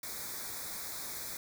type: band-stop noise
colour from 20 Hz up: white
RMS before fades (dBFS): -41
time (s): 0.03-1.37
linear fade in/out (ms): 2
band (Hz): 2400 to 3500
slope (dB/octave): 96
effects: none